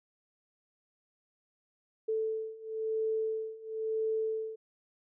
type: beating tone pair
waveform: sine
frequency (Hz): 440 / 440.99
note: A4 / A4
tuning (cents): 0 / +4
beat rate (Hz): 0.99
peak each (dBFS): -35 / -33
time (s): 2.08-4.56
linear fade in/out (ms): 10
effects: none